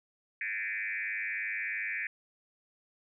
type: tone with frequency modulation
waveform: sine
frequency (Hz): 2054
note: C7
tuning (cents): -33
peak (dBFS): -32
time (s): 0.41-2.07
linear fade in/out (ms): 2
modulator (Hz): 103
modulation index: 3.7
effects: none